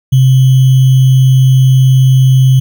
sine tone with sample-and-hold, 130.81 Hz, C3, in tune, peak -3 dBFS, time 0.12-2.6 s, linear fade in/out 10 ms, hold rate 3150 Hz, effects none

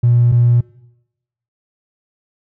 triangle tone pair in turn, 120 / 120 Hz, B2 / B2, -49 / -49 cents, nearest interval unison, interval 0 cents, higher neither, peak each -5 dBFS, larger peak neither, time 0.03-0.32 / 0.32-0.61 s, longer neither, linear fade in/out 10 ms, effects noise-tail reverb RT60 0.9 s tail -24 dB re dry + tanh soft clip ceiling -5 dBFS

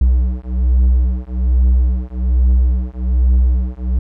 triangle beating tone pair, 61.74 / 62.94 Hz, B1 / B1, 0 / +33 cents, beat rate 1.2 Hz, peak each -12 dBFS, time 0.01-3.99 s, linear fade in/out 5 ms, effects none

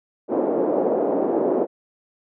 white band-pass noise, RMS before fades -21 dBFS, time 0.28-1.67 s, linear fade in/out 50 ms, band 270 to 580 Hz, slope 24 dB/octave, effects none

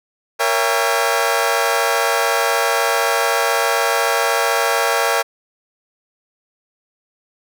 20% pulse chord, A# diminished seventh, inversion none, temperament just, 466.2 / 559.4 / 671.3 / 805.5 Hz, A#4 / C#5 / E5 / G5, 0 / +16 / +31 / +47 cents, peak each -16 dBFS, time 0.39-5.23 s, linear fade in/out 20 ms, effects none

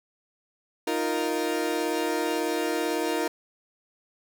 30% pulse chord, Eb suspended second, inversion none, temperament equal, 311.1 / 349.2 / 466.2 Hz, Eb4 / F4 / Bb4, 0 / 0 / 0 cents, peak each -27 dBFS, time 0.87-3.28 s, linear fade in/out 5 ms, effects none

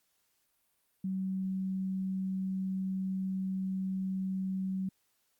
sine tone, 189.6 Hz, F#3, 43 cents sharp, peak -31 dBFS, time 1.04-4.89 s, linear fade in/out 5 ms, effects white hiss -75 dBFS RMS until 5.39 s + Opus 48 kbps

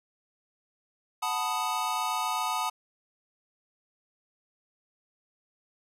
square chord, B dominant seventh, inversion second, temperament equal, 740 / 880 / 987.8 / 1244.5 Hz, F#5 / A5 / B5 / D#6, 0 / 0 / 0 / 0 cents, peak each -36 / -33 / -35 / -33 dBFS, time 1.22-2.7 s, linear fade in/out 10 ms, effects resampled to 32000 Hz + 10-bit

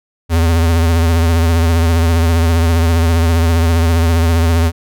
square tone with vibrato, 83 Hz, E2, 12 cents sharp, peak -10 dBFS, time 0.29-4.72 s, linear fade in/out 50 ms, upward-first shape triangle, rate 15 Hz, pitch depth 62 cents each way, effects none

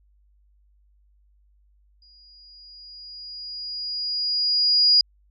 sine tone with exponential growth, 4880 Hz, D#8, 34 cents flat, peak -12 dBFS, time 2.02-5.01 s, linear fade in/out 2 ms, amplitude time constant 650 ms, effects added 50 Hz sine -57 dBFS peak until 5.3 s

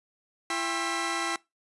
sawtooth tone cluster, 337.3 / 797 / 1074 / 1332 / 1968 Hz, E4 / G5 / C6 / E6 / B6, +40 / +28 / +45 / +18 / -7 cents, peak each -31 dBFS, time 0.5-1.36 s, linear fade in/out 2 ms, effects noise-tail reverb RT60 0.2 s tail -21 dB re dry + resampled to 24000 Hz

